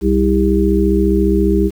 harmonic tone with a mistuned harmonic, 64.9 Hz, C2, 13 cents flat, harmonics 1 / 3 / 5 / 6, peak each -16 / -16 / -16 / -16 dBFS, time 0.01-1.71 s, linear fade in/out 50 ms, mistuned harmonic 6, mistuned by +43 cents, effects 7-bit

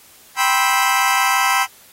25% pulse chord, C major seventh, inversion second, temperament just, 784.9 / 981.1 / 1046.5 / 1308.1 Hz, G5 / B5 / C6 / E6, +2 / -12 / 0 / -14 cents, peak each -16 dBFS, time 0.36-1.67 s, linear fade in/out 50 ms, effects white hiss -47 dBFS RMS until 1.92 s + AAC 48 kbps

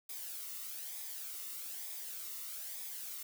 blue noise with flanger, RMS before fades -44 dBFS, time 0.09-3.23 s, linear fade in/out 5 ms, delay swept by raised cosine 0.69 to 1.26 ms, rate 1.1 Hz, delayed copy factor -0.5, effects none

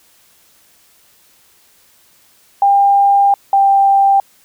sine tone pair in turn, 799 / 788.9 Hz, G5 / G5, +33 / +11 cents, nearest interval unison, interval 22 cents, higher first, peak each -7 dBFS, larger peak neither, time 2.62-3.34 / 3.53-4.2 s, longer first, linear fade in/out 2 ms, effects white hiss -51 dBFS RMS until 4.44 s

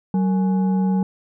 sine tone with frequency modulation, 189.2 Hz, F#3, 39 cents sharp, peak -16 dBFS, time 0.14-1.03 s, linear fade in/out 2 ms, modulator 648 Hz, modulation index 0.37, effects none

